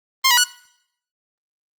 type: tone with pitch steps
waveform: 10% pulse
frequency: 1058 / 970 / 1469 Hz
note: C6 / B5 / F#6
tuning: +19 / -31 / -13 cents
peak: -4 dBFS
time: 0.24-0.441 s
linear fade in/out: 10 ms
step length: 67 ms
effects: noise-tail reverb RT60 0.7 s tail -21 dB re dry + Opus 32 kbps